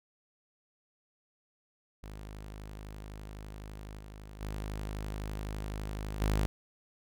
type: tone with level steps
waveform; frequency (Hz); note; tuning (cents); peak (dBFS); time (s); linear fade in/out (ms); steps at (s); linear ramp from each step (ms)
sawtooth; 51.9; G#1; 0; -39 / -42 / -32 / -23; 2.03-6.46; 0; 3.98 / 4.4 / 6.2; 20
effects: none